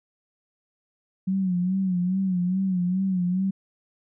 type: tone with vibrato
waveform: sine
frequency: 184.8 Hz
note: F#3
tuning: 2 cents flat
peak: -21 dBFS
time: 1.27-3.51 s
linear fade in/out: 10 ms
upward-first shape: sine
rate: 2.4 Hz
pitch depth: 78 cents each way
effects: none